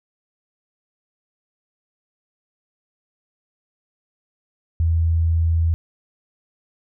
sine tone, 82.4 Hz, E2, in tune, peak -15 dBFS, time 4.8-5.74 s, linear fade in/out 0 ms, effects none

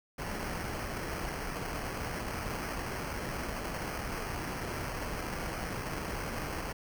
pink noise with sample-and-hold, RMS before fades -37 dBFS, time 0.18-6.73 s, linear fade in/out 10 ms, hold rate 3675 Hz, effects none

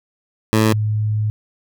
15% pulse / sine tone pair in turn, 109.6 / 106.97 Hz, A2 / A2, -6 / -48 cents, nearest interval unison, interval 42 cents, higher first, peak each -6 / -16 dBFS, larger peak first, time 0.53-0.73 / 0.73-1.3 s, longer second, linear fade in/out 0 ms, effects none

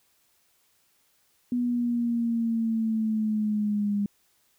sine linear sweep, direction down, 245.4 to 202.2 Hz, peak -23 dBFS, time 1.52-4.06 s, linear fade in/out 2 ms, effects white hiss -67 dBFS RMS until 4.58 s

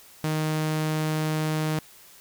sawtooth tone, 155.56 Hz, D#3, in tune, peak -20 dBFS, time 0.24-1.79 s, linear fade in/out 0 ms, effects white hiss -51 dBFS RMS until 2.2 s

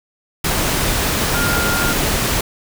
sine tone in noise, 1408 Hz, F6, 14 cents sharp, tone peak -20 dBFS, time 1.34-1.93 s, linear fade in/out 5 ms, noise pink, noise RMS -18 dBFS, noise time 0.44-2.41 s, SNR -5 dB, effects none

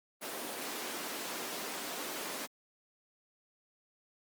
pink high-pass noise, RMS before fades -40 dBFS, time 0.21-2.47 s, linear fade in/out 20 ms, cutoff 250 Hz, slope 24 dB/octave, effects Opus 24 kbps

